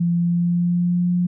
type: tone with pitch glide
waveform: sine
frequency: 171.7 to 177.34 Hz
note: F3 to F3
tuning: -29 to +27 cents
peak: -16 dBFS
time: 0-1.27 s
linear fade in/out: 10 ms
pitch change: +56 cents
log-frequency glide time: 0.13-1.15 s
effects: none